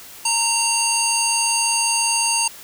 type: harmonic tone with a mistuned harmonic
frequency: 920 Hz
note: A#5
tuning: 23 cents flat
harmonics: 1 / 3 / 5 / 7 / 9 / 10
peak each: -24 / -24 / -24 / -24 / -24 / -24 dBFS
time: 0.25-2.48 s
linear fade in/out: 5 ms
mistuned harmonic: 5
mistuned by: +17 cents
effects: white hiss -40 dBFS RMS until 2.63 s